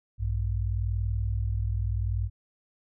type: tone pair together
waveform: sine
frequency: 59.18 / 99.9 Hz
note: A#1 / G2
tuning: +27 / +33 cents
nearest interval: major sixth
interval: 906 cents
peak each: -28 dBFS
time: 0.18-2.3 s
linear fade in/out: 50 ms
effects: none